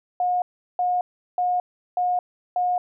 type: tone bursts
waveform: sine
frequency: 720 Hz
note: F#5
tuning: 47 cents flat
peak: -19 dBFS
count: 5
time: 0.2-2.78 s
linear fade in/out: 2 ms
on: 220 ms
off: 370 ms
effects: none